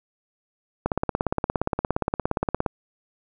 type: click train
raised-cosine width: 1 ms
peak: -8 dBFS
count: 32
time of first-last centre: 0.86-2.662 s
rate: 17.2 Hz
effects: none